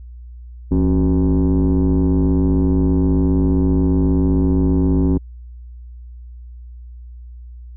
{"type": "tone with frequency modulation", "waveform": "sine", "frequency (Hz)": 173.9, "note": "F3", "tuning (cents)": -7, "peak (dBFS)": -10, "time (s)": [0.71, 5.18], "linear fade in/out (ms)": 10, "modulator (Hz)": 98.9, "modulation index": 1.6, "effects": ["tanh soft clip ceiling -11 dBFS", "added 60 Hz sine -33 dBFS peak until 7.76 s"]}